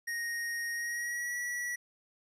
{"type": "tone with pitch glide", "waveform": "square", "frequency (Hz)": [1868, 1938.3], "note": ["A#6", "B6"], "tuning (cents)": [3, -33], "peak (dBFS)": -34, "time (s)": [0.07, 1.76], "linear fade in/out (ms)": 10, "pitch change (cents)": 64, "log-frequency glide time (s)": [0.73, 1.36], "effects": ["resampled to 32000 Hz", "12-bit"]}